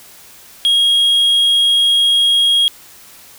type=tone; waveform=triangle; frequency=3277 Hz; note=G#7; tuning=24 cents flat; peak=-8 dBFS; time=0.65-2.68 s; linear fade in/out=0 ms; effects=white hiss -41 dBFS RMS until 3.38 s